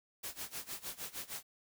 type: noise with tremolo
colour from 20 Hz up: white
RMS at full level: -41 dBFS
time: 0.23-1.43 s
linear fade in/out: 10 ms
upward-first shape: sine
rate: 6.5 Hz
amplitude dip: 90%
effects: none